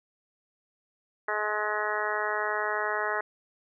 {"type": "harmonic tone", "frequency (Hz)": 211.4, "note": "G#3", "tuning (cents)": 31, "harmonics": [2, 3, 4, 5, 6, 7, 8, 9], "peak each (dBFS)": [-35, -35, -35, -35, -35, -35, -35, -35], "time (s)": [1.28, 3.21], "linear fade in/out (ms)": 5, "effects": []}